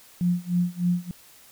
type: tone with tremolo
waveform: sine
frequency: 176.7 Hz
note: F3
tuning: 21 cents sharp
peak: -18 dBFS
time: 0.21-1.11 s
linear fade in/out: 0 ms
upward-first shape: sine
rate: 3.3 Hz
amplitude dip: 95%
effects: white hiss -52 dBFS RMS until 1.51 s